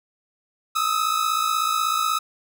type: tone pair together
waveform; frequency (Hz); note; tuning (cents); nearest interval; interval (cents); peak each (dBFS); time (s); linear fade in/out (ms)
45% pulse; 1251 / 1307.3; D#6 / E6; +9 / -15; minor second; 76; -23; 0.75-2.19; 10
effects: none